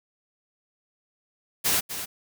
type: noise with echo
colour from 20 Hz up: white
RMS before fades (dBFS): -23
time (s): 1.64-1.81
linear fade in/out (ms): 20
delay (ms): 250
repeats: 1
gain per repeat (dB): -10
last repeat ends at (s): 2.06
effects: none